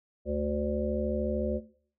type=harmonic tone; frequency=73.42 Hz; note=D2; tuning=in tune; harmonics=1 / 3 / 5 / 7 / 8; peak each=-34 / -34 / -34 / -34 / -34 dBFS; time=0.25-1.61 s; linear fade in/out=50 ms; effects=noise-tail reverb RT60 0.5 s tail -17 dB re dry